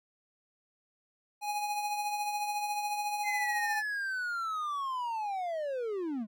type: tone with tremolo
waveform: square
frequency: 830.6 Hz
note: G#5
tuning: in tune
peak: -30 dBFS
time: 1.41-3.83 s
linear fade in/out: 50 ms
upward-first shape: triangle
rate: 14 Hz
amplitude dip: 50%
type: linear sweep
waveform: triangle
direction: down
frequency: 2093 to 200 Hz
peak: -30 dBFS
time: 3.23-6.27 s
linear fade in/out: 50 ms
effects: none